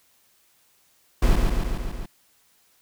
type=noise with echo; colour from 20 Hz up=brown; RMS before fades=-17 dBFS; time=1.22-1.36 s; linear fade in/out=5 ms; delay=140 ms; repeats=5; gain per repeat=-3 dB; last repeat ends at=2.06 s; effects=white hiss -62 dBFS RMS until 2.81 s